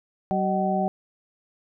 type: harmonic tone with a mistuned harmonic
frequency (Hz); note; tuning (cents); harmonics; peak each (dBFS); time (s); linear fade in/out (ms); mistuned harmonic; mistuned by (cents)
189.8; F#3; +44; 1 / 2 / 3 / 4; -25 / -31 / -28 / -25; 0.31-0.88; 0; 3; +130
effects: none